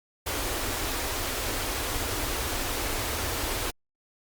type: band-stop noise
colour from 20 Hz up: pink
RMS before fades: -30 dBFS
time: 0.26-3.71 s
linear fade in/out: 10 ms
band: 110 to 250 Hz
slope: 48 dB/octave
effects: Opus 48 kbps